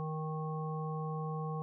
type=harmonic tone; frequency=156.4 Hz; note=D#3; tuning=9 cents sharp; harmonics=1 / 3 / 5 / 7; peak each=-36 / -43 / -45 / -44 dBFS; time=0-1.62 s; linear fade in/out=0 ms; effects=none